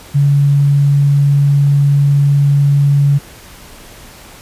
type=tone; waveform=sine; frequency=141.9 Hz; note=C#3; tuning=41 cents sharp; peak=-7 dBFS; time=0.14-3.19 s; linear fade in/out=20 ms; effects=pink hiss -37 dBFS RMS until 4.41 s + resampled to 32000 Hz